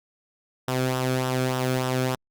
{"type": "tone with flanger", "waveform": "sawtooth", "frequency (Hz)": 128.5, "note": "C3", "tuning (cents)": -31, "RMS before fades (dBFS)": -25, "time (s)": [0.68, 2.15], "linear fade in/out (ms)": 2, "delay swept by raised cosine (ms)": [0.44, 1.06], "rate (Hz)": 3.4, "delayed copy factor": -0.55, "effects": ["Opus 48 kbps"]}